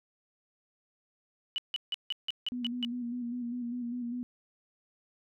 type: tone bursts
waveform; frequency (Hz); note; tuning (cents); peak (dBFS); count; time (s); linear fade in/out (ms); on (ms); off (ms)
sine; 2960; F#7; 0; -29; 8; 1.56-2.848; 0; 21; 160
type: tone with vibrato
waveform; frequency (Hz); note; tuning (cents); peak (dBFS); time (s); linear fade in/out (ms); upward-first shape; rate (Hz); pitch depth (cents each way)
sine; 241.8; B3; -36; -33; 2.52-4.23; 0; square; 5; 34
effects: none